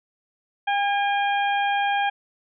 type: harmonic tone with a mistuned harmonic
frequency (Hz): 805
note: G5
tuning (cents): +46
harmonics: 1 / 2 / 3 / 4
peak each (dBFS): -21 / -27 / -31 / -33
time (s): 0.67-2.1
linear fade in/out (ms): 10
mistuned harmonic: 2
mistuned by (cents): +22
effects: none